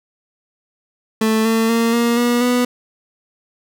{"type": "tone with pitch steps", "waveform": "30% pulse", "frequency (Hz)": [220, 225, 230.1, 235.4, 240.7, 246.2], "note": ["A3", "A3", "A#3", "A#3", "B3", "B3"], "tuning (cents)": [0, 39, -22, 17, -44, -5], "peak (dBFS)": -11, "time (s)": [1.21, 2.65], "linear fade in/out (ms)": 5, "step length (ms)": 240, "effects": []}